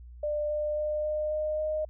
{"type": "tone with pitch steps", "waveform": "sine", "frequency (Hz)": [596, 600.1, 604.3, 608.5, 612.8, 617], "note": ["D5", "D5", "D5", "D#5", "D#5", "D#5"], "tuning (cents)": [25, 37, 49, -39, -27, -15], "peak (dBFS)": -27, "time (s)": [0.23, 1.85], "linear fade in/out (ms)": 5, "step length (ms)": 270, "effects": ["added 60 Hz sine -44 dBFS peak until 1.89 s"]}